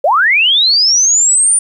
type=linear sweep; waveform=sine; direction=up; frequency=509 to 9397 Hz; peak=-7 dBFS; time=0.04-1.59 s; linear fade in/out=5 ms; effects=8-bit